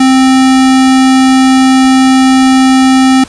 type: tone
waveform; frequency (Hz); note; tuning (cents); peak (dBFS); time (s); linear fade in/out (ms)
square; 262.2; C4; +4; -4; 0-3.24; 5
effects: pink hiss -32 dBFS RMS until 3.28 s + resampled to 22050 Hz